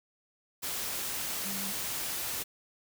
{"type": "tone in noise", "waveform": "sine", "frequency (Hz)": 196, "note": "G3", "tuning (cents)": 0, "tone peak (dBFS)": -40, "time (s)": [1.44, 1.72], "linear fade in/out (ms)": 20, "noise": "white", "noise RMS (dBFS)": -35, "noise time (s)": [0.62, 2.44], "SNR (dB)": -8, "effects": []}